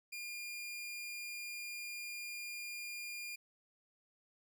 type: tone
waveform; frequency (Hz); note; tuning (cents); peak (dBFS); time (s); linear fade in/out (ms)
sawtooth; 2412; D7; +46; -39; 0.12-3.36; 10
effects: none